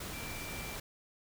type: tone in noise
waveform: sine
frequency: 2349 Hz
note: D7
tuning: in tune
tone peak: -46 dBFS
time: 0.13-0.76 s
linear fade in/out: 5 ms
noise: pink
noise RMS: -42 dBFS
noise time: 0-0.8 s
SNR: -7 dB
effects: none